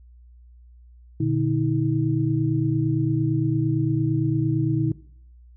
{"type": "tone cluster", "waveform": "sine", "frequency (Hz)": [120.1, 148.9, 319.6], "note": ["B2", "D3", "D#4"], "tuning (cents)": [-48, 24, 47], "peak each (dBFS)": -24, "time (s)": [1.2, 4.92], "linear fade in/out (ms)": 5, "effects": ["noise-tail reverb RT60 0.6 s tail -18 dB re dry", "added 60 Hz sine -46 dBFS peak until 5.56 s"]}